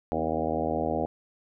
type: harmonic tone with a mistuned harmonic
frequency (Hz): 79.6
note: D#2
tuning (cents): +40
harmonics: 1 / 2 / 3 / 4 / 5 / 6 / 7 / 8 / 9 / 10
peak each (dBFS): -38 / -38 / -34 / -34 / -37 / -33 / -33 / -35 / -33 / -36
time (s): 0.12-1.06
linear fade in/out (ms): 0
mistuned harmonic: 3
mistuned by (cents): +38
effects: none